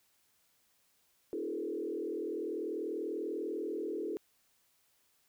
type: tone with frequency modulation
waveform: sine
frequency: 380 Hz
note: F#4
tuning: 46 cents sharp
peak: -34 dBFS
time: 1.33-4.17 s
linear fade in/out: 0 ms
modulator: 40.3 Hz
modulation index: 1.9
effects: white hiss -72 dBFS RMS until 5.28 s